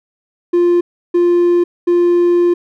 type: tone bursts at uneven times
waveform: triangle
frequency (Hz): 349.2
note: F4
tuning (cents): 0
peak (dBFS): -6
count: 3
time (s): 0.53-0.81 / 1.14-1.64 / 1.87-2.54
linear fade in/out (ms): 10
effects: tanh soft clip ceiling -2 dBFS